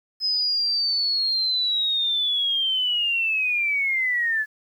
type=linear sweep; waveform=sine; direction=down; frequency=5100 to 1705 Hz; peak=-20 dBFS; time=0.2-4.46 s; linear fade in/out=50 ms; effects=9-bit